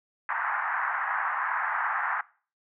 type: band-pass noise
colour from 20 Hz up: white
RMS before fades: -29 dBFS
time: 0.29-2.21 s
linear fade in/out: 2 ms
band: 800 to 1800 Hz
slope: 48 dB/octave
effects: noise-tail reverb RT60 0.4 s tail -21 dB re dry